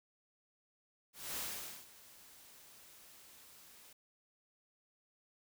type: noise with ADSR envelope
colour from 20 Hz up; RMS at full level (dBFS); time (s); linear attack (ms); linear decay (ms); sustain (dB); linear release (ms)
white; -40; 1.13-3.93; 230; 490; -19; 4
effects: none